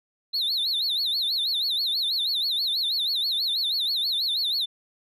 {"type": "tone with vibrato", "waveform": "sine", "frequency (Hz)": 3951, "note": "B7", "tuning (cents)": 0, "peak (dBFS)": -20, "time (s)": [0.33, 4.66], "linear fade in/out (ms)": 20, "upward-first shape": "sine", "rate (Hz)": 6.2, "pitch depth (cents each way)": 200, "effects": ["tanh soft clip ceiling -22 dBFS"]}